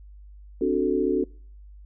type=chord; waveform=sine; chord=D dominant seventh; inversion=third; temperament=equal; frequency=261.6 / 293.7 / 370 / 440 Hz; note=C4 / D4 / F#4 / A4; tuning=0 / 0 / 0 / 0 cents; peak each=-28 / -26 / -24 / -26 dBFS; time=0.61-1.24 s; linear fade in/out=5 ms; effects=noise-tail reverb RT60 0.5 s tail -26 dB re dry + added 50 Hz sine -43 dBFS peak until 1.85 s